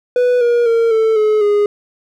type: tone with pitch steps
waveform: triangle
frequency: 493.9 / 476.5 / 459.8 / 443.6 / 428 / 412.9 Hz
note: B4 / A#4 / A#4 / A4 / A4 / G#4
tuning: 0 / +38 / -24 / +14 / -48 / -10 cents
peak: -8 dBFS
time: 0.16-1.66 s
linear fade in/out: 2 ms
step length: 250 ms
effects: none